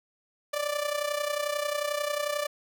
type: tone with amplitude modulation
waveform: sawtooth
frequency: 587.3 Hz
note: D5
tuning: in tune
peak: -21 dBFS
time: 0.53-2.47 s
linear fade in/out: 10 ms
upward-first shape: sine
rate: 31.2 Hz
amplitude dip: 70%
effects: none